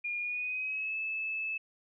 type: tone with pitch glide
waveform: sine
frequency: 2423 to 2612 Hz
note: D#7 to E7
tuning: -47 to -17 cents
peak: -32 dBFS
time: 0.04-1.58 s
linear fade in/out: 10 ms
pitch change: +130 cents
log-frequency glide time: 0.19-0.97 s
effects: none